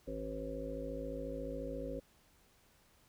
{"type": "harmonic tone", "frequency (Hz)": 54.2, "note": "A1", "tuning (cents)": -25, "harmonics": [1, 3, 5, 7, 9, 10], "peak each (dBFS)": [-45, -50, -45, -49, -45, -44], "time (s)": [0.07, 2], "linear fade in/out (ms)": 10, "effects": ["pink hiss -68 dBFS RMS until 3.08 s"]}